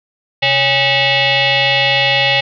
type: tone with frequency modulation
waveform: sine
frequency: 131.8 Hz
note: C3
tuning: 13 cents sharp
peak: -10 dBFS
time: 0.42-2.41 s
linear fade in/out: 10 ms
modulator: 689 Hz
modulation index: 5
effects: none